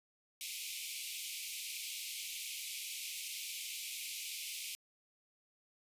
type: high-pass noise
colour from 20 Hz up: pink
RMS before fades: -43 dBFS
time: 0.41-4.75 s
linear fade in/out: 0 ms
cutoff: 2200 Hz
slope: 96 dB/octave
effects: resampled to 32000 Hz